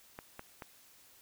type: clicks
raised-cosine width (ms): 0.5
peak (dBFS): -28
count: 3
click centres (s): 0.189 / 0.394 / 0.622
effects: white hiss -61 dBFS RMS until 1.21 s